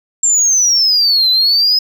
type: exponential two-way sweep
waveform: sine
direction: down then up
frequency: 7459 to 4002 to 5120 Hz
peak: -7 dBFS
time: 0.23-1.79 s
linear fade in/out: 5 ms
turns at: 1.3 s
effects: tanh soft clip ceiling -6 dBFS